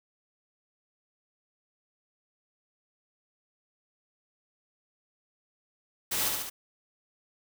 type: noise with echo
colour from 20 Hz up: white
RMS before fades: -30 dBFS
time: 6.11-6.29 s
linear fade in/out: 10 ms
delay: 70 ms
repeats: 3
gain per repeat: -3 dB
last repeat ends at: 6.5 s
effects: none